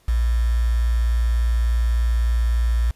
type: tone with quantisation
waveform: sine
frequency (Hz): 58.27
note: A#1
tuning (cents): 0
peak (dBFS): -16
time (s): 0.08-2.91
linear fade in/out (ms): 5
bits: 6
effects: pink hiss -59 dBFS RMS until 2.95 s + resampled to 32000 Hz